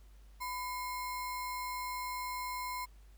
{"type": "tone with sample-and-hold", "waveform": "sine", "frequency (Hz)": 1000, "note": "B5", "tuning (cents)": 21, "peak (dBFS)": -36, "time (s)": [0.4, 2.86], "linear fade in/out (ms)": 20, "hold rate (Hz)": 3150, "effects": ["added 50 Hz sine -54 dBFS peak until 3.17 s", "pink hiss -69 dBFS RMS until 3.17 s"]}